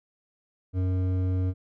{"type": "tone with hard clipping", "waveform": "sine", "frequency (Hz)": 92.5, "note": "F#2", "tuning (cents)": 0, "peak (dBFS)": -25, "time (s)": [0.73, 1.54], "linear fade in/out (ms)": 50, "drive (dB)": 10, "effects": []}